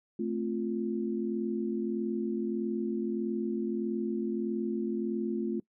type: chord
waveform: sine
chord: F major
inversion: first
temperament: equal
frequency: 220 / 261.6 / 349.2 Hz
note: A3 / C4 / F4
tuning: 0 / 0 / 0 cents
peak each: -32 / -37 / -33 dBFS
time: 0.19-5.6 s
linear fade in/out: 5 ms
effects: noise-tail reverb RT60 0.1 s tail -23 dB re dry